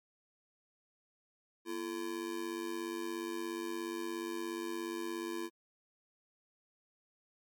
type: tone with amplitude modulation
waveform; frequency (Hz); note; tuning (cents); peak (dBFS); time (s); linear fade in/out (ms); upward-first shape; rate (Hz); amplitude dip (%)
square; 338.9; E4; +48; -34; 1.65-5.5; 50; sine; 97; 80
effects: MP3 96 kbps